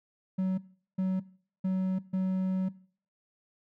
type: tone bursts at uneven times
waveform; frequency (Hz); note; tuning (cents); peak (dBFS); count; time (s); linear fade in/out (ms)
triangle; 187.6; F#3; +24; -24; 4; 0.38-0.58 / 0.98-1.2 / 1.64-1.99 / 2.13-2.69; 10
effects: noise-tail reverb RT60 0.5 s tail -20 dB re dry